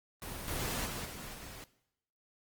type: noise with level steps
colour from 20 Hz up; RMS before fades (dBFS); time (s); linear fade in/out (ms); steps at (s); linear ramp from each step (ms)
pink; -42 / -36 / -40 / -45 / -48; 0.22-1.64; 0; 0.48 / 0.86 / 1.05 / 1.34; 2
effects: noise-tail reverb RT60 0.8 s tail -18 dB re dry + Opus 24 kbps